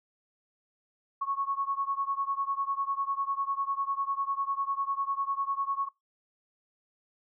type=beating tone pair; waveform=sine; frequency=1100 / 1110 Hz; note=C#6 / C#6; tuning=-14 / +2 cents; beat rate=10 Hz; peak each=-31 / -32 dBFS; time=1.21-5.89 s; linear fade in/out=10 ms; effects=noise-tail reverb RT60 0.2 s tail -23 dB re dry